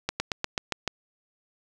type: slowing click train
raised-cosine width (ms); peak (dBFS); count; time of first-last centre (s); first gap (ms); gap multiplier
0.2; -9; 7; 0.09-0.877; 110; 1.07
effects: none